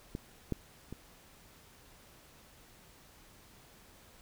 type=clicks; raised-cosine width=3 ms; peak=-24 / -19 / -29 dBFS; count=3; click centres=0.151 / 0.523 / 0.926 s; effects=pink hiss -59 dBFS RMS until 4.21 s